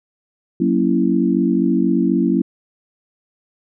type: chord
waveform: sine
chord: F# dominant seventh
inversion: none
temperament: equal with one note detuned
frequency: 185 / 233.1 / 277.2 / 331.9 Hz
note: F#3 / A#3 / C#4 / E4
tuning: 0 / 0 / 0 / +12 cents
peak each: -19 dBFS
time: 0.6-2.42 s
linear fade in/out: 5 ms
effects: none